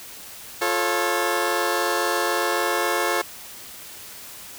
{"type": "chord", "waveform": "15% pulse", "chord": "F augmented", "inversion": "none", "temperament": "just", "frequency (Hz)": [349.2, 436.5, 545.7], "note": ["F4", "A4", "C#5"], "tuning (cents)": [0, -14, -27], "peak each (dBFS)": -19, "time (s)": [0.61, 3.22], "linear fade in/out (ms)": 10, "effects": ["white hiss -40 dBFS RMS until 4.58 s"]}